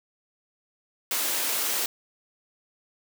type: high-pass noise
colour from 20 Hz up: white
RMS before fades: -27 dBFS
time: 1.11-1.86 s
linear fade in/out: 2 ms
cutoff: 260 Hz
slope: 24 dB/octave
effects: none